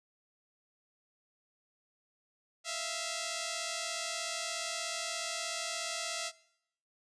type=tone pair together; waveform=5% pulse; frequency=651.2 / 688 Hz; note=E5 / F5; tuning=-21 / -26 cents; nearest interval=minor second; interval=95 cents; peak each=-27 dBFS; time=2.64-6.32 s; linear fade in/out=50 ms; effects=noise-tail reverb RT60 0.7 s tail -19 dB re dry + resampled to 22050 Hz